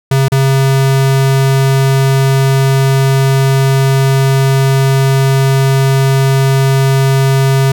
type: tone with dropouts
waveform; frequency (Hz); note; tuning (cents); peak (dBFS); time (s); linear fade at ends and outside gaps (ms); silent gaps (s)
square; 135; C#3; -45; -8; 0.11-7.72; 5; 0.284-0.319
effects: none